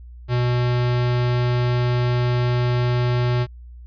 square tone, 122.6 Hz, B2, 12 cents flat, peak -18 dBFS, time 0.28-3.47 s, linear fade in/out 50 ms, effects added 60 Hz sine -37 dBFS peak until 3.86 s + resampled to 11025 Hz

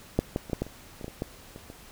clicks, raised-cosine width 2 ms, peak -8 / -13 / -25 / -13 / -14 / -29 / -28 / -21 / -24 / -16 / -28 / -28 dBFS, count 12, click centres 0.19 / 0.361 / 0.498 / 0.532 / 0.62 / 0.666 / 1.012 / 1.044 / 1.081 / 1.221 / 1.561 / 1.701 s, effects pink hiss -50 dBFS RMS until 1.91 s

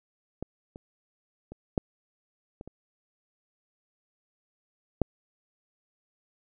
clicks, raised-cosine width 2 ms, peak -20 / -29 / -28 / -11 / -27 / -29 / -9 dBFS, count 7, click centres 0.426 / 0.759 / 1.52 / 1.778 / 2.611 / 2.676 / 5.017 s, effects none

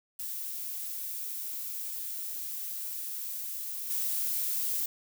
violet noise with level steps, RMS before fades -37 / -31 dBFS, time 0.19-4.86 s, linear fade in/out 5 ms, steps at 3.9 s, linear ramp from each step 2 ms, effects none

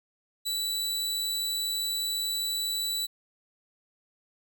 sawtooth tone, 3951 Hz, B7, in tune, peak -25 dBFS, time 0.45-3.07 s, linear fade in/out 20 ms, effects none

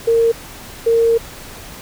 sine tone pair in turn, 460 / 460 Hz, A#4 / A#4, -23 / -23 cents, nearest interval unison, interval 0 cents, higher neither, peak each -10 dBFS, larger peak neither, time 0.07-0.32 / 0.86-1.18 s, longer second, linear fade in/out 10 ms, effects pink hiss -35 dBFS RMS until 1.81 s

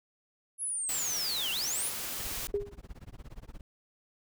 sine linear two-way sweep, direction down then up, 10820 to 2674 to 10820 Hz, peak -31 dBFS, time 0.58-1.92 s, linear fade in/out 50 ms, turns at 1.51 s
white noise, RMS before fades -37 dBFS, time 0.89-2.47 s, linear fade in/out 0 ms
brown noise with tremolo, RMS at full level -42 dBFS, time 2.19-3.61 s, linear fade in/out 2 ms, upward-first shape sine, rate 17 Hz, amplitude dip 100%
sine tone with exponential decay, 406.2 Hz, G#4, 38 cents flat, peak -24 dBFS, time 2.54-2.79 s, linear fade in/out 2 ms, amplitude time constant 53 ms
effects none

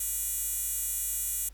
10% pulse tone with high-pass filter, 484.1 Hz, B4, 35 cents flat, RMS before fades -32 dBFS, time 0-1.49 s, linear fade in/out 5 ms, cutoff 9600 Hz, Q 2.7, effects added 50 Hz sine -47 dBFS peak until 1.53 s + pink hiss -62 dBFS RMS until 1.53 s

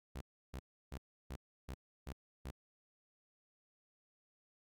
sawtooth tone bursts, 65.9 Hz, C2, 13 cents sharp, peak -39 dBFS, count 7, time 0.15-2.511 s, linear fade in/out 10 ms, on 63 ms, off 320 ms, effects none

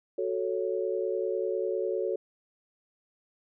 sine chord, F# minor, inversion none, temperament equal, 370 / 440 / 554.4 Hz, F#4 / A4 / C#5, 0 / 0 / 0 cents, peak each -31 / -31 / -33 dBFS, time 0.18-2.16 s, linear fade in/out 5 ms, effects none

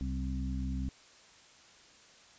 harmonic tone with a mistuned harmonic, 65.41 Hz, C2, in tune, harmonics 1 / 2 / 3 / 4, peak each -34 / -42 / -40 / -40 dBFS, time 0.01-0.89 s, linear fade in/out 0 ms, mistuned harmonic 3, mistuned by -32 cents, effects white hiss -58 dBFS RMS until 2.38 s + resampled to 16000 Hz

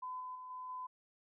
sine tone with level steps, 1012 Hz, B5, 42 cents sharp, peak -40 / -42 / -46 / -43 / -41 dBFS, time 0.02-0.87 s, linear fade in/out 10 ms, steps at 0.2 / 0.35 / 0.5 / 0.69 s, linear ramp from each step 5 ms, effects none

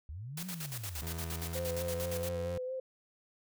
sine linear two-way sweep, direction up then down, 66.3 to 187.7 to 66.9 Hz, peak -40 dBFS, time 0.09-1.02 s, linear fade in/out 0 ms, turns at 0.47 s
white noise with tremolo, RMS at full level -41 dBFS, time 0.37-2.29 s, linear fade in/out 5 ms, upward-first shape square, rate 8.6 Hz, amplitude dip 75%
30% pulse tone with pitch glide, 82.41 to 87.82 Hz, E2 to F2, 0 to +10 cents, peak -35 dBFS, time 1.02-2.58 s, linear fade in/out 5 ms, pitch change +110 cents, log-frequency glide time 1.31-2.31 s
sine tone with vibrato, 514 Hz, C5, 31 cents flat, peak -35 dBFS, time 1.55-2.8 s, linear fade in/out 5 ms, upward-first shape sine, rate 4.4 Hz, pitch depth 30 cents each way
effects none

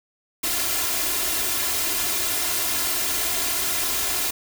white noise with comb filter, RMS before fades -24 dBFS, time 0.43-4.31 s, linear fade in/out 10 ms, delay 2.9 ms, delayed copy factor +0.7, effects none

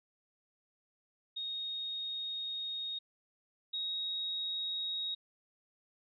sine tone pair in turn, 3729 / 3777 Hz, A#7 / A#7, 0 / +22 cents, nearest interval unison, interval 22 cents, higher second, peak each -36 / -34 dBFS, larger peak second, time 1.36-2.99 / 3.73-5.15 s, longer first, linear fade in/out 10 ms, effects none

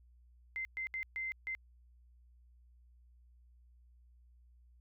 sine tone bursts at uneven times, 2076 Hz, C7, 14 cents flat, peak -36 dBFS, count 5, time 0.56-0.65 / 0.77-0.87 / 0.94-1.03 / 1.16-1.32 / 1.47-1.55 s, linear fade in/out 0 ms, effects added 60 Hz sine -60 dBFS peak until 4.8 s

